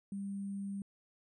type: tone with sample-and-hold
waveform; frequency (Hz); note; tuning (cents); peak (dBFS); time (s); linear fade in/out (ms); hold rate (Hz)
sine; 198.1; G3; +18; -37; 0.12-0.82; 2; 8820
effects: resampled to 24000 Hz